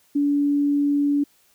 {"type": "tone", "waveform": "sine", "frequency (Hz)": 287, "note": "D4", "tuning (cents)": -40, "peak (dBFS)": -17, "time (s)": [0.15, 1.24], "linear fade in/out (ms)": 10, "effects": ["white hiss -60 dBFS RMS until 1.54 s"]}